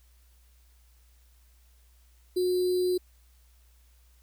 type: tone with sample-and-hold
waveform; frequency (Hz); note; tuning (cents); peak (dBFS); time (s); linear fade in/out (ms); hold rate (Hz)
sine; 362.6; F#4; -35; -23; 2.36-2.98; 10; 4410
effects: added 60 Hz sine -57 dBFS peak until 4.22 s + white hiss -67 dBFS RMS until 4.22 s